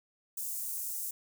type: high-pass noise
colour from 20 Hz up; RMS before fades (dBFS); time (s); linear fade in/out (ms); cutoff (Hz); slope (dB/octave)
white; -37; 0.37-1.11; 5; 7200; 24
effects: none